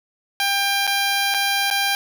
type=tone with dropouts; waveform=10% pulse; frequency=796 Hz; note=G5; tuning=26 cents sharp; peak=-10 dBFS; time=0.4-1.95 s; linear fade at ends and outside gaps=1 ms; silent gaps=0.869-0.875 / 1.341-1.345 / 1.702-1.71 s; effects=none